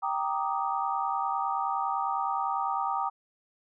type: chord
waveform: sine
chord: Eb major seventh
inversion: first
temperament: equal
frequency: 784 / 932.3 / 1174.7 / 1244.5 Hz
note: G5 / Bb5 / D6 / Eb6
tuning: 0 / 0 / 0 / 0 cents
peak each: -31 / -32 / -34 / -33 dBFS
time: 0.02-3.1 s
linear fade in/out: 20 ms
effects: none